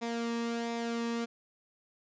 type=tone with flanger; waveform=sawtooth; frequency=233.1 Hz; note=A#3; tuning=in tune; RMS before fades=-34 dBFS; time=0.01-1.26 s; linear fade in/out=20 ms; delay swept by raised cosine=0.67 to 1.38 ms; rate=1.4 Hz; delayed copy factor=-0.5; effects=resampled to 16000 Hz